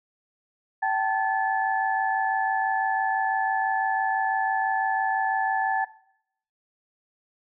sine tone cluster, 773 / 879 / 1730 Hz, G5 / A5 / A6, -24 / -2 / -30 cents, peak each -25 / -27 / -27 dBFS, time 0.82-5.85 s, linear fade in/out 10 ms, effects noise-tail reverb RT60 0.7 s tail -18 dB re dry

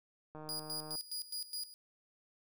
click train, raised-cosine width 1 ms, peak -35 dBFS, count 94, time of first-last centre 0.35-0.954 s, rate 154 Hz
sawtooth tone with tremolo, 4896 Hz, D#8, 29 cents flat, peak -35 dBFS, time 0.49-1.74 s, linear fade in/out 0 ms, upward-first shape square, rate 4.8 Hz, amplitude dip 80%
effects none

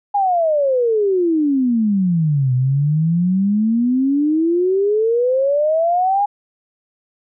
sine exponential two-way sweep, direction down then up, 828 to 124.7 to 828 Hz, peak -13 dBFS, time 0.14-6.26 s, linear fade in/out 10 ms, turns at 2.54 s, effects none

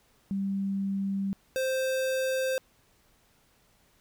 sine / square tone pair in turn, 196 / 523.3 Hz, G3 / C5, 0 / 0 cents, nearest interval octave + perfect fourth, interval 1700 cents, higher second, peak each -27 dBFS, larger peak neither, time 0.31-1.33 / 1.56-2.58 s, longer neither, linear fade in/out 0 ms, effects pink hiss -65 dBFS RMS until 4 s

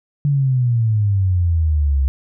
sine exponential sweep, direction down, 146.2 to 65.8 Hz, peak -13 dBFS, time 0.25-2.08 s, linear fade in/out 0 ms, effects none

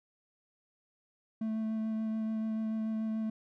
triangle tone with vibrato, 220 Hz, A3, in tune, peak -29 dBFS, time 1.41-3.3 s, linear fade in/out 5 ms, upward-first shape sine, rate 6.9 Hz, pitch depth 11 cents each way, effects none

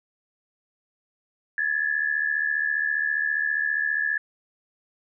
sine tone pair together, 1677.1 / 1752 Hz, G#6 / A6, +16 / -8 cents, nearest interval minor second, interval 76 cents, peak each -25 dBFS, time 1.58-4.18 s, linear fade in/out 2 ms, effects none

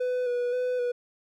triangle tone with vibrato, 493.9 Hz, B4, in tune, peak -23 dBFS, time 0-0.92 s, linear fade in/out 10 ms, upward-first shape square, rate 1.9 Hz, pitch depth 22 cents each way, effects none

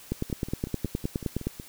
two click trains, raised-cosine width 3 ms, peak -24 / -14 dBFS, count 8 / 14, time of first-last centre 0.3-1.599 / 0.12-1.47 s, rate 5.39 / 9.63 Hz, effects white hiss -49 dBFS RMS until 1.68 s

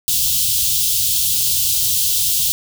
white band-stop noise, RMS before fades -17 dBFS, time 0.08-2.52 s, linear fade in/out 0 ms, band 150 to 3000 Hz, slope 48 dB/octave, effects none

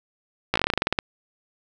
slowing click train, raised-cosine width 0.3 ms, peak -4 dBFS, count 14, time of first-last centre 0.54-0.988 s, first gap 16 ms, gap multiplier 1.12, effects none

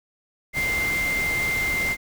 sine tone in noise, 2093 Hz, C7, in tune, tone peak -22 dBFS, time 0.53-1.97 s, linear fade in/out 50 ms, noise pink, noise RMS -31 dBFS, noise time 0.53-1.97 s, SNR +6 dB, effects none

